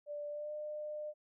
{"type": "tone with pitch glide", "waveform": "sine", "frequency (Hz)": [587.3, 602.4], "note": ["D5", "D5"], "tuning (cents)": [0, 44], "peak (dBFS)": -39, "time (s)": [0.06, 1.14], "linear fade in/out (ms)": 50, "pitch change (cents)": 44, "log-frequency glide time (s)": [0.29, 0.53], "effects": []}